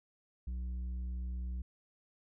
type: tone with tanh clipping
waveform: sine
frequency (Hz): 61.74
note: B1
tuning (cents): 0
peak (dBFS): -37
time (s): 0.47-1.62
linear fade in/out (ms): 5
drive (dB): 6
effects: none